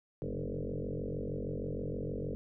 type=tone with frequency modulation; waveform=sine; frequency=159.7 Hz; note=D#3; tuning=45 cents sharp; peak=-34 dBFS; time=0.22-2.35 s; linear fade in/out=0 ms; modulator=46.4 Hz; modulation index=7.7; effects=none